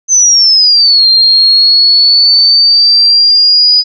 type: exponential two-way sweep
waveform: sine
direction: down then up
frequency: 6230 to 4171 to 4954 Hz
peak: -3 dBFS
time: 0.08-3.84 s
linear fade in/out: 50 ms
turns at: 1.08 s
effects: none